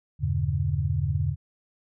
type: chord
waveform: sine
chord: E diminished seventh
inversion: none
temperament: just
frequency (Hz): 82.41 / 98.89 / 118.67 / 142.4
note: E2 / G2 / Bb2 / Db3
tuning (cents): 0 / +16 / +31 / +47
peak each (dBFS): -28 / -28 / -32 / -27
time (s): 0.19-1.36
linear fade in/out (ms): 50
effects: none